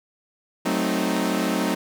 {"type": "chord", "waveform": "sawtooth", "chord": "F# diminished seventh", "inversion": "none", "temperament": "equal with one note detuned", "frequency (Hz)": [187.04, 220, 261.6, 311.1], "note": ["F#3", "A3", "C4", "Eb4"], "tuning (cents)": [19, 0, 0, 0], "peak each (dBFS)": -23, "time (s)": [0.65, 1.75], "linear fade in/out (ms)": 10, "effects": []}